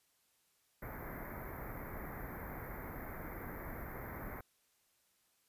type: band-stop noise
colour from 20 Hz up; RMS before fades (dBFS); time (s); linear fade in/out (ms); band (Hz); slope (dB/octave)
pink; -45; 0.82-4.41; 5; 2200 to 12000; 96
effects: white hiss -75 dBFS RMS until 5.48 s + resampled to 32000 Hz